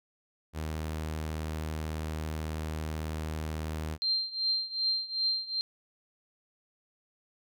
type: tone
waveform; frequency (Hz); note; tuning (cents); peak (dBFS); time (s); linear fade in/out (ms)
sawtooth; 78.2; D#2; +9; -29; 0.53-3.98; 50
type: tone with tremolo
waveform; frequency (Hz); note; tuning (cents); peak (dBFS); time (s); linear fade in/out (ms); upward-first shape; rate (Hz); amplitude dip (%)
sine; 4162; C8; -10; -24; 4.02-5.61; 0; triangle; 2.6; 90
effects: none